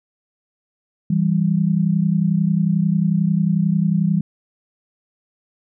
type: tone pair together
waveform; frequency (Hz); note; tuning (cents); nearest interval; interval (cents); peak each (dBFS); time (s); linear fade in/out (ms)
sine; 164.82 / 196; E3 / G3; 0 / 0; minor third; 300; -17 / -18; 1.1-4.21; 5
effects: none